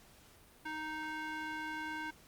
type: tone with band-pass filter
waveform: square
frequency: 311.1 Hz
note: D#4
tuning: in tune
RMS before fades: -41 dBFS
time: 0.65-2.11 s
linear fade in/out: 10 ms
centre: 1500 Hz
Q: 1.6
effects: pink hiss -61 dBFS RMS until 2.27 s + Opus 48 kbps